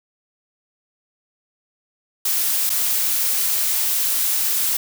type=noise with dropouts; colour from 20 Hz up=blue; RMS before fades=-20 dBFS; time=2.25-4.77 s; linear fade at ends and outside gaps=5 ms; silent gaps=2.695-2.7 s; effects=none